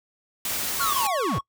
white noise, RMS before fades -28 dBFS, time 0.45-1.07 s, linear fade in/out 2 ms
triangle tone, 1108.7 Hz, C#6, in tune, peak -25 dBFS, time 0.79-1.41 s, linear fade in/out 10 ms
square linear sweep, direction down, 1448 to 72.5 Hz, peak -25 dBFS, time 0.8-1.39 s, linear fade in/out 10 ms
effects noise-tail reverb RT60 0.1 s tail -24 dB re dry

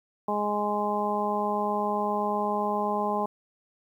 harmonic tone, 207.7 Hz, G#3, in tune, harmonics 1 / 2 / 3 / 4 / 5, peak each -32 / -32 / -32 / -29 / -31 dBFS, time 0.28-3.26 s, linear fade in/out 5 ms, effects 10-bit

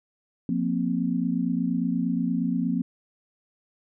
sine chord, F suspended fourth, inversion none, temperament equal with one note detuned, 176.64 / 233.1 / 261.6 Hz, F3 / Bb3 / C4, +20 / 0 / 0 cents, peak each -27 dBFS, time 0.49-2.82 s, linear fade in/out 2 ms, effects none

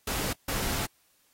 pink noise bursts at uneven times, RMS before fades -31 dBFS, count 2, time 0.07-0.33 / 0.48-0.86 s, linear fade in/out 5 ms, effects white hiss -67 dBFS RMS until 1.33 s + AAC 48 kbps

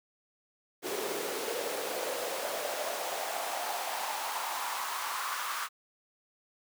pink noise with high-pass filter sweep, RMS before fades -35 dBFS, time 0.82-5.69 s, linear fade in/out 50 ms, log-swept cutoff 380 to 1200 Hz, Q 3.6, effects none

